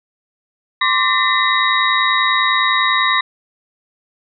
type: tone cluster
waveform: sine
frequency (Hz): 1050 / 1160 / 1812 / 2019 / 3808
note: C6 / D6 / A#6 / B6 / A#7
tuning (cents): +6 / -22 / -50 / +38 / +36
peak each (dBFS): -19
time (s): 0.81-3.21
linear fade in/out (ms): 5
effects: none